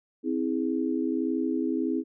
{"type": "chord", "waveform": "sine", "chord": "C augmented", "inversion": "none", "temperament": "equal with one note detuned", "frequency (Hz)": [261.6, 323.2, 415.3], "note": ["C4", "E4", "G#4"], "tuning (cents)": [0, -34, 0], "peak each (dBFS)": [-28, -28, -33], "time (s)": [0.23, 2.04], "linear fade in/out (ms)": 50, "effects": []}